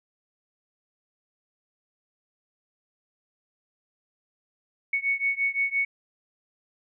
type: beating tone pair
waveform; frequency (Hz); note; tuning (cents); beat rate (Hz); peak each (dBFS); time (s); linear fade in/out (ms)
sine; 2217 / 2222.8; C#7 / C#7; 0 / +4; 5.8; -26 / -27; 4.93-5.85; 5
effects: none